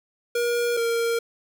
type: tone pair in turn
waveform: square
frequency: 476.3 / 464.3 Hz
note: A#4 / A#4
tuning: +37 / -7 cents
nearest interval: unison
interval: 44 cents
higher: first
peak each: -22 dBFS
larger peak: neither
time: 0.35-0.77 / 0.77-1.19 s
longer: neither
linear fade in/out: 5 ms
effects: 9-bit